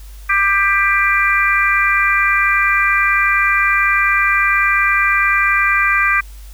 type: harmonic tone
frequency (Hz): 395.7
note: G4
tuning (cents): +16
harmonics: 3 / 4 / 5 / 6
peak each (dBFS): -17 / -17 / -17 / -17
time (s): 0.29-6.21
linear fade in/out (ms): 10
effects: added 50 Hz sine -32 dBFS peak until 6.53 s + white hiss -46 dBFS RMS until 6.53 s